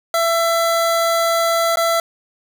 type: tone with dropouts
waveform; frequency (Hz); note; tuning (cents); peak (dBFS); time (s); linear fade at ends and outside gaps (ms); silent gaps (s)
25% pulse; 669; E5; +25; -11; 0.14-2; 2; 1.758-1.771
effects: 7-bit